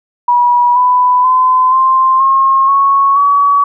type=tone with pitch steps; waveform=sine; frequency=970 / 995.5 / 1021.8 / 1048.7 / 1076.3 / 1104.6 / 1133.7 Hz; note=B5 / B5 / C6 / C6 / C6 / C#6 / C#6; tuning=-31 / +14 / -41 / +4 / +49 / -6 / +39 cents; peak=-6 dBFS; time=0.28-3.64 s; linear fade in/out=5 ms; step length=480 ms; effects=none